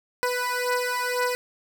15% pulse beating tone pair, 493.9 / 495.9 Hz, B4 / B4, 0 / +7 cents, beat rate 2 Hz, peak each -21 / -20 dBFS, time 0.23-1.35 s, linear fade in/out 0 ms, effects none

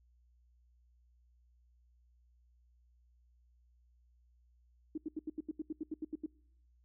sine tone bursts, 311.1 Hz, D#4, in tune, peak -35 dBFS, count 13, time 4.95-6.262 s, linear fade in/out 5 ms, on 28 ms, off 79 ms, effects noise-tail reverb RT60 0.8 s tail -26 dB re dry + added 60 Hz sine -65 dBFS peak until 6.84 s

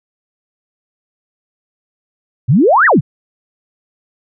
sine exponential two-way sweep, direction up then down, 107.1 to 1975.5 to 107.1 Hz, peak -6 dBFS, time 2.48-3.01 s, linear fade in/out 20 ms, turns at 2.86 s, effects none

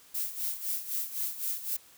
violet noise with tremolo, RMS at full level -31 dBFS, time 0.14-1.77 s, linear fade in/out 10 ms, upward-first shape sine, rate 3.9 Hz, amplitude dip 75%, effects white hiss -57 dBFS RMS until 1.97 s

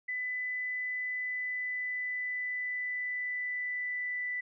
sine tone with pitch glide, 2000 to 1983.9 Hz, B6 to B6, +21 to +7 cents, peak -32 dBFS, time 0.08-4.41 s, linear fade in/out 10 ms, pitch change -14 cents, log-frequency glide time 1.22-4.3 s, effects none

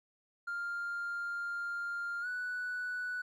triangle tone with pitch glide, 1399 to 1482.2 Hz, F6 to F#6, +3 to +3 cents, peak -32 dBFS, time 0.47-3.22 s, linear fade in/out 10 ms, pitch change +100 cents, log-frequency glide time 2.21-2.27 s, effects tanh soft clip ceiling -31 dBFS

